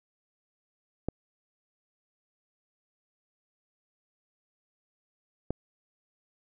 clicks, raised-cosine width 2 ms, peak -16 dBFS, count 2, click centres 1.086 / 5.506 s, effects none

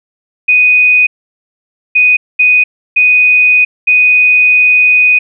sine tone bursts at uneven times, 2489 Hz, D#7, in tune, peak -4 dBFS, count 5, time 0.48-1.07 / 1.95-2.17 / 2.39-2.64 / 2.96-3.65 / 3.87-5.19 s, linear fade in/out 10 ms, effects none

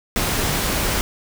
pink noise, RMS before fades -21 dBFS, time 0.16-1.01 s, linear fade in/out 0 ms, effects none

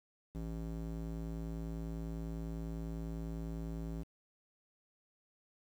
square tone with band-pass filter, 55 Hz, A1, in tune, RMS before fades -41 dBFS, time 0.34-4.04 s, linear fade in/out 20 ms, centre 200 Hz, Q 0.9, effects 10-bit

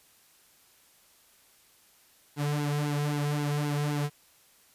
sawtooth tone with flanger, 146.6 Hz, D3, 3 cents flat, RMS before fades -29 dBFS, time 2.36-4.1 s, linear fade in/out 50 ms, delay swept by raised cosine 1.6 to 3.5 ms, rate 3.8 Hz, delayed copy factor -0.7, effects white hiss -61 dBFS RMS until 4.74 s + resampled to 32000 Hz

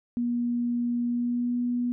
sine tone with pitch glide, 239.9 to 243.4 Hz, A#3 to B3, +50 to -25 cents, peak -24 dBFS, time 0.17-1.92 s, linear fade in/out 0 ms, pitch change +25 cents, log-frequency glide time 1.06-1.57 s, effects none

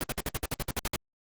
pink noise bursts, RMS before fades -30 dBFS, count 12, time 0.01-0.96 s, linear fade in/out 0 ms, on 26 ms, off 58 ms, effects Opus 24 kbps

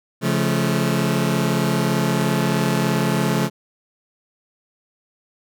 sawtooth chord, Db augmented, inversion none, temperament just, 138.59 / 173.24 / 216.5 Hz, Db3 / F3 / A3, 0 / -14 / -28 cents, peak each -18 dBFS, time 0.21-3.5 s, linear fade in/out 50 ms, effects none

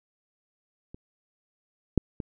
clicks, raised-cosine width 3 ms, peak -29 / -7 / -20 dBFS, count 3, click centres 0.945 / 1.977 / 2.202 s, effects none

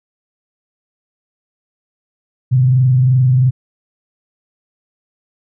sine tone with frequency modulation, 128.3 Hz, C3, 34 cents flat, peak -8 dBFS, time 2.51-3.51 s, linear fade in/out 20 ms, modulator 22.9 Hz, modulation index 0.32, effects none

